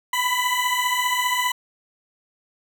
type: beating tone pair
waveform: 20% pulse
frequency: 987.8 / 1002.8 Hz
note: B5 / B5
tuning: 0 / +26 cents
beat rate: 15 Hz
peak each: -18 dBFS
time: 0.13-1.52 s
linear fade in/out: 5 ms
effects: none